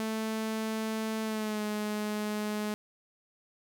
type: tone with pitch glide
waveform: sawtooth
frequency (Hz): 220 to 210.9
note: A3 to G#3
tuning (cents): 0 to +27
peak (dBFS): -27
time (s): 0-2.74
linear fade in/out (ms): 0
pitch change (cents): -73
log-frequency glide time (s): 1.23-1.63
effects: none